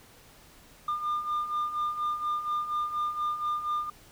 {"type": "beating tone pair", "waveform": "sine", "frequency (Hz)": [1202, 1206.2], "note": ["D6", "D6"], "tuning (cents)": [40, 46], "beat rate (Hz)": 4.2, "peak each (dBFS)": [-32, -27], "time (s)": [0.88, 3.9], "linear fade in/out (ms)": 5, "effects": ["tanh soft clip ceiling -25 dBFS", "pink hiss -55 dBFS RMS until 4.11 s"]}